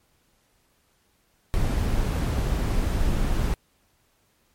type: noise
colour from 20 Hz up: brown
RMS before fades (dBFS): -23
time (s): 1.54-3.54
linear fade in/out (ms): 0
effects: pink hiss -66 dBFS RMS until 4.54 s + MP3 64 kbps